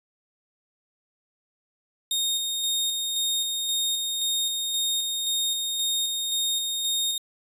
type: tone with tremolo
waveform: sawtooth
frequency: 3700 Hz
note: A#7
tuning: 14 cents flat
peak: -20 dBFS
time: 2.11-7.18 s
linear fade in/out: 2 ms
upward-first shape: square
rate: 1.9 Hz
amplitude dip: 30%
effects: resampled to 32000 Hz